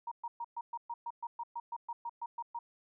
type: tone bursts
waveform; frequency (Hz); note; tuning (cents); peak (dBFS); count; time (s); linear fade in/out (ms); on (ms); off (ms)
sine; 940; A#5; +14; -36; 16; 0.07-2.59; 5; 45; 120
effects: none